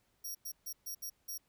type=tone bursts at uneven times; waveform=15% pulse; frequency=5650 Hz; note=F8; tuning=19 cents sharp; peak=-34 dBFS; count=6; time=0.24-0.35 / 0.45-0.52 / 0.66-0.73 / 0.86-0.95 / 1.02-1.1 / 1.28-1.38 s; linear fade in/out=10 ms; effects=pink hiss -75 dBFS RMS until 1.48 s